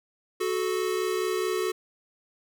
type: tone pair together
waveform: square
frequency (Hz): 370 / 434.6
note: F#4 / A4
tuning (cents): 0 / -21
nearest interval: minor third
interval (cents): 279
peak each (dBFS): -28 / -30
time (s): 0.4-1.72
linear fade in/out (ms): 10
effects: none